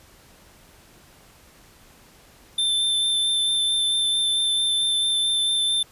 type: tone with vibrato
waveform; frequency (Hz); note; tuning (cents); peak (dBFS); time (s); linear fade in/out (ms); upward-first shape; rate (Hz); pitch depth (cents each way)
square; 3554; A7; +17; -20; 2.58-5.83; 5; sine; 4.5; 11
effects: pink hiss -52 dBFS RMS until 5.91 s + resampled to 32000 Hz